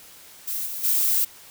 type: noise with level steps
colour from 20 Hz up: violet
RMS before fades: -28 / -32 / -21 dBFS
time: 0.47-1.25 s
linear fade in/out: 10 ms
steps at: 0.65 / 0.83 s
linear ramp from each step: 20 ms
effects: white hiss -47 dBFS RMS until 1.5 s